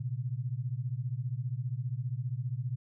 sine beating tone pair, 118.2 / 133.2 Hz, A#2 / C3, +24 / +31 cents, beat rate 15 Hz, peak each -34 / -35 dBFS, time 0-2.76 s, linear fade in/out 10 ms, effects none

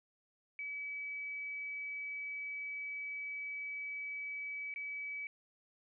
sine tone with dropouts, 2287 Hz, D7, 47 cents flat, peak -39 dBFS, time 0.59-5.27 s, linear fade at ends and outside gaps 1 ms, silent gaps 4.74-4.76 s, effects none

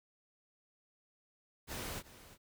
pink noise with echo, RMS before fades -42 dBFS, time 1.67-2.03 s, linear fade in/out 50 ms, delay 350 ms, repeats 1, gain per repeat -15 dB, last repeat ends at 2.38 s, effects none

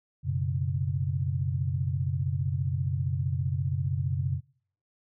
sine chord, F# suspended fourth, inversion none, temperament equal, 92.5 / 123.47 / 138.59 Hz, F#2 / B2 / C#3, 0 / 0 / 0 cents, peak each -30 / -32 / -29 dBFS, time 0.23-4.41 s, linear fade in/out 50 ms, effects noise-tail reverb RT60 0.6 s tail -26 dB re dry

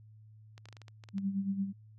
clicks, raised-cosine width 0.2 ms, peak -34 dBFS, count 10, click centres 0.579 / 0.656 / 0.687 / 0.727 / 0.768 / 0.817 / 0.882 / 1.038 / 1.088 / 1.182 s
sine tone with tremolo, 196 Hz, G3, in tune, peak -28 dBFS, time 1.13-1.73 s, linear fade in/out 50 ms, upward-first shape sine, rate 8.8 Hz, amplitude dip 65%
effects added 108 Hz sine -53 dBFS peak until 1.98 s

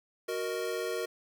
square chord, D# minor, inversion first, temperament equal, 370 / 466.2 / 622.3 Hz, F#4 / A#4 / D#5, 0 / 0 / 0 cents, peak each -37 / -35 / -40 dBFS, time 0.28-1.06 s, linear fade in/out 10 ms, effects 10-bit

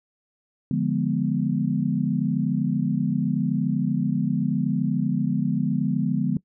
sine chord, D diminished seventh, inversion none, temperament equal, 146.83 / 174.61 / 207.7 / 246.9 Hz, D3 / F3 / Ab3 / Cb4, 0 / 0 / 0 / 0 cents, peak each -26 dBFS, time 0.71-6.37 s, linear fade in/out 2 ms, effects noise-tail reverb RT60 0.1 s tail -20 dB re dry

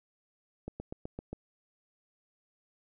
slowing click train, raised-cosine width 2 ms, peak -25 dBFS, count 6, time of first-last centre 0.68-1.33 s, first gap 120 ms, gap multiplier 1.04, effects none

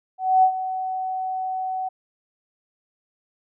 sine tone with ADSR envelope, 751 Hz, F#5, 26 cents sharp, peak -11 dBFS, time 0.18-1.89 s, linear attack 250 ms, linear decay 83 ms, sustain -13 dB, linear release 11 ms, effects none

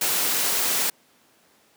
white noise, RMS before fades -23 dBFS, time 0.01-0.9 s, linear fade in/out 5 ms, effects pink hiss -59 dBFS RMS until 1.76 s + high-pass 200 Hz 12 dB/octave

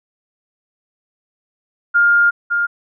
sine tone pair in turn, 1409 / 1409 Hz, F6 / F6, +15 / +15 cents, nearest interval unison, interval 0 cents, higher neither, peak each -9 / -14 dBFS, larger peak first, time 1.94-2.31 / 2.5-2.67 s, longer first, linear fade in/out 20 ms, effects none

